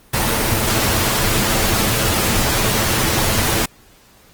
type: noise with comb filter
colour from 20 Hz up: pink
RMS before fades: -17 dBFS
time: 0.13-3.66 s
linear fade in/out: 10 ms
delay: 9.1 ms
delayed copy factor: +0.5
effects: pink hiss -49 dBFS RMS until 4.33 s + Opus 24 kbps